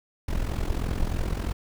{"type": "noise with amplitude modulation", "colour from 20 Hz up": "brown", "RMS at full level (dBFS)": -24, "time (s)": [0.28, 1.53], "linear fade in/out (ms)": 5, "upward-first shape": "sine", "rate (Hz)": 43.1, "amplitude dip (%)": 75, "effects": []}